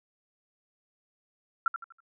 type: tone with echo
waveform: sine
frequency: 1360 Hz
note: F6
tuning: 46 cents flat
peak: -21 dBFS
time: 1.66-1.68 s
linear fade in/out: 2 ms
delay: 81 ms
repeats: 4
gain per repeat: -9 dB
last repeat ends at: 2.004 s
effects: none